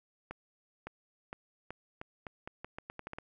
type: accelerating click train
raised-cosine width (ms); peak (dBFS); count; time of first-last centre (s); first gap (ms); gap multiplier
0.5; -26; 14; 0.31-3.185; 560; 0.82
effects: none